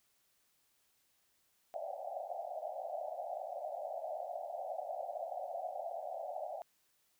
white band-pass noise, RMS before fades -42 dBFS, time 1.74-6.62 s, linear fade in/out 0 ms, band 570 to 770 Hz, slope 96 dB/octave, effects white hiss -75 dBFS RMS until 7.19 s

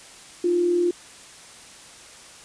sine tone pair together, 310.2 / 350.4 Hz, D#4 / F4, -5 / +6 cents, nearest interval major second, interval 211 cents, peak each -30 / -18 dBFS, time 0.44-0.91 s, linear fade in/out 5 ms, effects white hiss -45 dBFS RMS until 2.44 s + resampled to 22050 Hz

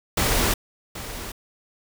pink noise with echo, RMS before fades -21 dBFS, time 0.17-0.54 s, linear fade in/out 5 ms, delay 780 ms, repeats 1, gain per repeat -13 dB, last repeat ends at 1.32 s, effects none

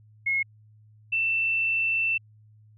sine tone pair in turn, 2167 / 2674 Hz, C#7 / E7, -40 / +24 cents, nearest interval major third, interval 364 cents, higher second, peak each -22 dBFS, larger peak neither, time 0.26-0.43 / 1.12-2.18 s, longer second, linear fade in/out 10 ms, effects added 107 Hz sine -52 dBFS peak until 2.77 s

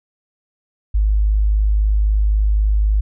sine tone, 51.91 Hz, G#1, in tune, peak -12 dBFS, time 0.94-3.01 s, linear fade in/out 10 ms, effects none

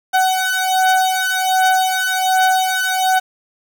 30% pulse beating tone pair, 750 / 751.3 Hz, F#5 / F#5, +23 / +26 cents, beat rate 1.3 Hz, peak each -14 dBFS, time 0.13-3.2 s, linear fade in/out 20 ms, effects 7-bit

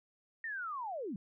sine linear sweep, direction down, 1864.7 to 167.6 Hz, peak -37 dBFS, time 0.44-1.16 s, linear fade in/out 2 ms, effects none

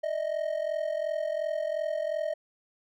triangle ring-modulated tone, 622.3 Hz, D#5, in tune, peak -23 dBFS, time 0.03-2.34 s, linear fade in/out 10 ms, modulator 21.4 Hz, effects none

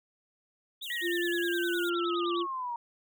sine tone with vibrato, 3258 Hz, G#7, 34 cents flat, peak -37 dBFS, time 0.81-2.43 s, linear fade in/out 10 ms, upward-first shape sine, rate 9.7 Hz, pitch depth 290 cents each way
white high-pass noise, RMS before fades -46 dBFS, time 0.82-1.9 s, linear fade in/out 10 ms, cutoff 6300 Hz, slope 96 dB/octave
sine linear sweep, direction down, 1930 to 932.3 Hz, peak -32 dBFS, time 0.9-2.76 s, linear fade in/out 2 ms
sine tone, 346.2 Hz, F4, 15 cents flat, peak -29 dBFS, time 1.01-2.47 s, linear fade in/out 50 ms
effects none

